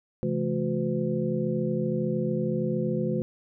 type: tone cluster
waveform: sine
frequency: 134.5 / 167.6 / 216.1 / 362.1 / 508 Hz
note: C3 / E3 / A3 / F#4 / B4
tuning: +48 / +29 / -31 / -37 / +49 cents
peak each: -32 / -31 / -29 / -31 / -32 dBFS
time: 0.23-3.22 s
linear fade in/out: 0 ms
effects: none